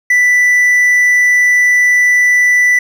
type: tone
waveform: triangle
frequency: 1978 Hz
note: B6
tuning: 2 cents sharp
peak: -5 dBFS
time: 0.1-2.79 s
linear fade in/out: 5 ms
effects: none